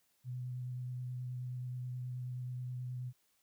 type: tone with vibrato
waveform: sine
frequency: 125.3 Hz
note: B2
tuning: 25 cents sharp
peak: -38 dBFS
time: 0.24-3.13 s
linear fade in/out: 50 ms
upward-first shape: sine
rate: 9.4 Hz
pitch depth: 14 cents each way
effects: white hiss -75 dBFS RMS until 3.42 s